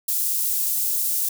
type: high-pass noise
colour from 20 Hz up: white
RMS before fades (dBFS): -23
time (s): 0.08-1.29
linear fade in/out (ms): 5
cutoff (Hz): 8700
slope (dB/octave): 12
effects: none